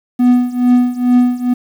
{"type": "tone with tremolo", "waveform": "triangle", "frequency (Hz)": 246.9, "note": "B3", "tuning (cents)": 0, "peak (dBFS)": -3, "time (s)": [0.19, 1.54], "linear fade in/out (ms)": 10, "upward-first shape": "triangle", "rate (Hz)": 2.3, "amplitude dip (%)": 90, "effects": ["7-bit"]}